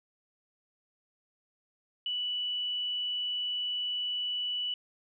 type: tone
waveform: sine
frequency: 2960 Hz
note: F#7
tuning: in tune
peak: -30 dBFS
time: 2.06-4.74 s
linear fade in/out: 2 ms
effects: none